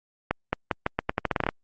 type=accelerating click train; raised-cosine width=0.5 ms; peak=-8 dBFS; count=14; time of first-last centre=0.31-1.489 s; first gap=220 ms; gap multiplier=0.83; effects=Opus 48 kbps